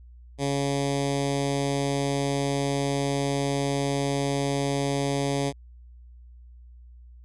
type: tone with notch filter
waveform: 10% pulse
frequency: 140 Hz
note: C#3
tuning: 18 cents sharp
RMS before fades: -26 dBFS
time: 0.38-5.53 s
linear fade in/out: 50 ms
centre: 1400 Hz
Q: 0.8
effects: added 60 Hz sine -45 dBFS peak until 7.24 s + resampled to 24000 Hz